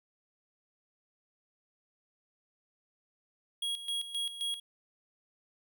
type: tone with tremolo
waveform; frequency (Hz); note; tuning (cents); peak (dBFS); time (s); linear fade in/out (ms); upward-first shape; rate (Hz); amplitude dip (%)
square; 3300; G#7; -12; -32; 3.62-4.6; 5; square; 3.8; 70
effects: 12-bit